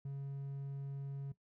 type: tone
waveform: triangle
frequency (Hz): 138.59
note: C#3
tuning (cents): 0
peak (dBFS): -37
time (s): 0.05-1.32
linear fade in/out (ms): 5
effects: noise-tail reverb RT60 0.1 s tail -17 dB re dry + tanh soft clip ceiling -33 dBFS